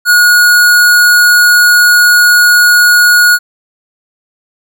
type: tone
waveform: square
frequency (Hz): 1448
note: F#6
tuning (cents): -38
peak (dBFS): -4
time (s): 0.05-3.39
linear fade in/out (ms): 50
effects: none